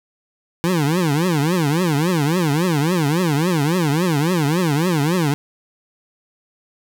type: tone with vibrato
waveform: 25% pulse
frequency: 161.5 Hz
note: E3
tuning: 35 cents flat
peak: -12 dBFS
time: 0.64-5.34 s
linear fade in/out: 0 ms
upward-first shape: triangle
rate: 3.6 Hz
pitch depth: 290 cents each way
effects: none